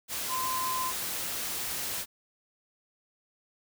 sine tone in noise, 1030 Hz, C6, 28 cents flat, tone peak -30 dBFS, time 0.28-0.93 s, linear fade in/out 50 ms, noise white, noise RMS -34 dBFS, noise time 0.08-2.06 s, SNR +1 dB, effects none

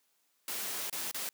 white noise with dropouts, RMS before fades -37 dBFS, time 0.48-1.29 s, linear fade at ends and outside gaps 1 ms, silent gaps 0.898-0.927 / 1.113-1.145 s, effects white hiss -74 dBFS RMS until 1.33 s + high-pass 200 Hz 12 dB/octave

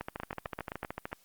two click trains, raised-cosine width 0.5 ms, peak -21 / -20 dBFS, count 6 / 16, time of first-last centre 0.2-0.849 / 0.01-1.129 s, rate 7.71 / 13.4 Hz, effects white hiss -65 dBFS RMS until 1.24 s + Opus 32 kbps

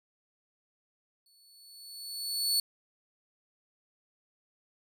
sawtooth tone with exponential growth, 4435 Hz, C#8, in tune, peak -21 dBFS, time 1.26-2.6 s, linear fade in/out 2 ms, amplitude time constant 290 ms, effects none

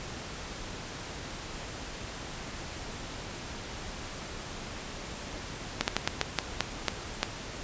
slowing click train, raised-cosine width 0.2 ms, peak -7 dBFS, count 9, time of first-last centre 5.81-7.231 s, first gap 69 ms, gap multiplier 1.26, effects pink hiss -40 dBFS RMS until 7.63 s + resampled to 16000 Hz

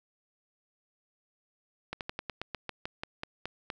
slowing click train, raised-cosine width 0.3 ms, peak -19 dBFS, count 13, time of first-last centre 1.93-3.702 s, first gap 78 ms, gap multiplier 1.11, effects none

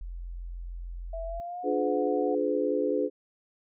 sine tone, 43.31 Hz, F1, 14 cents flat, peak -35 dBFS, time 0.01-1.4 s, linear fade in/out 0 ms
sine tone with pitch glide, 659.3 to 731.5 Hz, E5 to F#5, 0 to -20 cents, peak -34 dBFS, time 1.13-2.35 s, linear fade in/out 5 ms, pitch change +180 cents, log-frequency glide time 1.25-1.68 s
sine chord, D diminished seventh, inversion none, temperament just, 293.7 / 352.4 / 422.9 / 507.5 Hz, D4 / F4 / Ab4 / Cb5, 0 / +16 / +31 / +47 cents, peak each -30 / -33 / -29 / -29 dBFS, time 1.63-3.1 s, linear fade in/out 50 ms
effects none

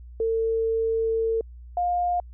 sine tone pair in turn, 450.4 / 707.8 Hz, A4 / F5, +40 / +23 cents, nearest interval minor sixth, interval 783 cents, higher second, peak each -21 dBFS, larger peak neither, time 0.2-1.41 / 1.77-2.2 s, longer first, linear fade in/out 2 ms, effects added 60 Hz sine -40 dBFS peak until 2.33 s

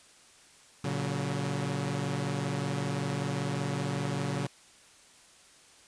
sawtooth chord, F# major, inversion first, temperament equal with one note detuned, 116.54 / 141.75 / 185 Hz, A#2 / C#3 / F#3, 0 / +39 / 0 cents, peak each -33 / -28 / -32 dBFS, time 0.84-4.47 s, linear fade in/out 5 ms, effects white hiss -57 dBFS RMS until 5.87 s + resampled to 22050 Hz

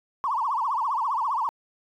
triangle tone with vibrato, 1007 Hz, B5, 33 cents sharp, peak -19 dBFS, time 0.24-1.49 s, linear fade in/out 0 ms, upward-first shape triangle, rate 15 Hz, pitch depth 280 cents each way, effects tanh soft clip ceiling -21 dBFS

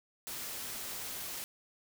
white noise, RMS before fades -41 dBFS, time 0.27-1.44 s, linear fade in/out 0 ms, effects none

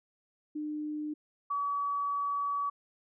sine tone pair in turn, 301.7 / 1139.1 Hz, D4 / C#6, +47 / +47 cents, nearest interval octave + major seventh, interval 2300 cents, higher second, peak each -33 / -29 dBFS, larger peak second, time 0.55-1.14 / 1.5-2.7 s, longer second, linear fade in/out 10 ms, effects none

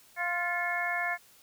harmonic tone with a mistuned harmonic, 349.2 Hz, F4, in tune, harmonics 2 / 3 / 4 / 5 / 6, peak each -34 / -39 / -39 / -32 / -34 dBFS, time 0.16-1.18 s, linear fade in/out 50 ms, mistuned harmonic 6, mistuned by +58 cents, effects white hiss -59 dBFS RMS until 1.42 s

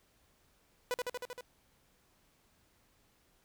sawtooth tone with echo, 494.5 Hz, B4, 2 cents sharp, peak -27 dBFS, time 0.91-0.94 s, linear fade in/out 0 ms, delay 78 ms, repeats 6, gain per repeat -2 dB, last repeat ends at 1.408 s, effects pink hiss -70 dBFS RMS until 3.44 s

